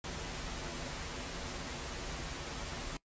pink noise with comb filter, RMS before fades -41 dBFS, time 0.04-2.97 s, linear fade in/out 2 ms, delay 9.7 ms, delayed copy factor -0.6, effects noise-tail reverb RT60 0.1 s tail -21 dB re dry + resampled to 16000 Hz

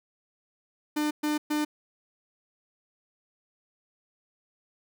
45% pulse tone bursts, 300.2 Hz, D4, 38 cents sharp, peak -25 dBFS, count 3, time 0.96-1.65 s, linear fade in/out 10 ms, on 150 ms, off 120 ms, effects none

